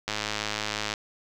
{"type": "click train", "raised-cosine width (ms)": 0.2, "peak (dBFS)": -11, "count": 92, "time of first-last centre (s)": [0.08, 0.938], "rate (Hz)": 106, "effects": []}